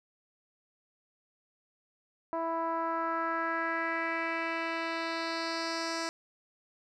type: tone with low-pass filter sweep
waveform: 10% pulse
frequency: 329.6 Hz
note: E4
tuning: in tune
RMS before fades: -33 dBFS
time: 2.33-6.09 s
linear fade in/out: 0 ms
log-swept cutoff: 860 to 6300 Hz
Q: 2.5
effects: none